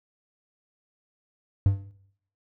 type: tone with exponential decay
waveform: triangle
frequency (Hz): 98.3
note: G2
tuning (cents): +5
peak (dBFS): -12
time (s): 1.66-1.91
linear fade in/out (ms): 0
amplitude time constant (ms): 53
effects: noise-tail reverb RT60 0.7 s tail -19 dB re dry